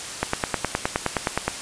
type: click train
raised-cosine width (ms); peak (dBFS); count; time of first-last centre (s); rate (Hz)
0.5; -5; 13; 0.23-1.48; 9.6
effects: white hiss -33 dBFS RMS until 1.61 s + resampled to 22050 Hz